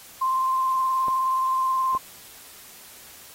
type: tone with vibrato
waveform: sine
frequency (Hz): 1046.5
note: C6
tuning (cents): 0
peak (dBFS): -20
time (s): 0.21-1.98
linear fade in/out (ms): 10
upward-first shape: triangle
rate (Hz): 19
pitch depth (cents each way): 22
type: clicks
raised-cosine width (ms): 1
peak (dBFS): -22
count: 2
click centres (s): 1.083 / 1.95
effects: white hiss -46 dBFS RMS until 3.34 s + AAC 48 kbps